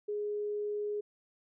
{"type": "tone", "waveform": "sine", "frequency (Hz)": 416, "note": "G#4", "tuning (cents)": 3, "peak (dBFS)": -32, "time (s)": [0.08, 1.01], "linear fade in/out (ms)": 10, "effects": []}